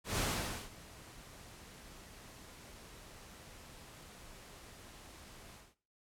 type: noise with ADSR envelope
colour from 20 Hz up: pink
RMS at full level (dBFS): -33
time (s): 0.04-5.75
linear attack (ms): 140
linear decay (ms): 510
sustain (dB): -21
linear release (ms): 210
effects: noise-tail reverb RT60 0.4 s tail -17 dB re dry + low-pass 12000 Hz 12 dB/octave